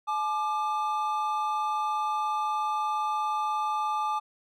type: tone pair together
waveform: triangle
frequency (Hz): 855.1 / 1192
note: A5 / D6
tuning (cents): -50 / +25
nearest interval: tritone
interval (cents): 575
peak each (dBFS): -27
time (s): 0.07-4.2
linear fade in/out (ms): 20
effects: none